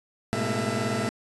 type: tone cluster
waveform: 20% pulse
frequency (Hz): 108.9 / 125.6 / 205.9 / 228.6 / 665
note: A2 / B2 / G#3 / A#3 / E5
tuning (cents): -17 / +30 / -15 / -34 / +15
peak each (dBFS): -27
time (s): 0.33-1.09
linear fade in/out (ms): 0
effects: resampled to 24000 Hz